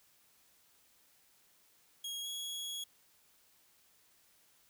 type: tone with pitch glide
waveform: sawtooth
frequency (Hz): 3287 to 3333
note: G#7 to G#7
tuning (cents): -19 to +5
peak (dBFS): -36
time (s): 2.04-2.84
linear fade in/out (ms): 5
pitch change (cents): +24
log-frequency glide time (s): 2.22-2.27
effects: white hiss -68 dBFS RMS until 4.69 s